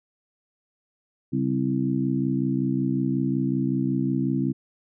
harmonic tone with a mistuned harmonic, 65.41 Hz, C2, in tune, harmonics 2 / 3 / 4 / 5, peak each -27 / -28 / -25 / -29 dBFS, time 1.32-4.53 s, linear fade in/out 20 ms, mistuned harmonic 2, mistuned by +82 cents, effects none

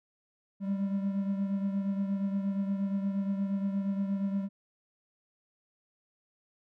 triangle beating tone pair, 196 / 204.5 Hz, G3 / G#3, 0 / -26 cents, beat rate 8.5 Hz, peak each -27 / -35 dBFS, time 0.6-4.49 s, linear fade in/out 50 ms, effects none

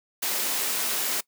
white high-pass noise, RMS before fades -27 dBFS, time 0.22-1.21 s, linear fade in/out 10 ms, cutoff 210 Hz, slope 24 dB/octave, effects noise-tail reverb RT60 0.1 s tail -22 dB re dry

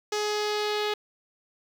sawtooth tone with low-pass filter sweep, 420 Hz, G#4, 19 cents sharp, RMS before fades -28 dBFS, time 0.12-0.94 s, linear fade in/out 5 ms, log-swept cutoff 5900 to 3800 Hz, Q 2.5, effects 8-bit

